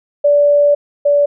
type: tone pair in turn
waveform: sine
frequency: 580 / 577.2 Hz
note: D5 / D5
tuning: -22 / -30 cents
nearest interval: unison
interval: 8 cents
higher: first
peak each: -7 / -8 dBFS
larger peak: first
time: 0.24-0.75 / 1.05-1.26 s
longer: first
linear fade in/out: 10 ms
effects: none